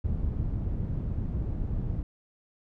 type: low-pass noise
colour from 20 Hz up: white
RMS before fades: -30 dBFS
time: 0.04-2.03 s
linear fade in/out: 5 ms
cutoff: 100 Hz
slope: 12 dB/octave
effects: none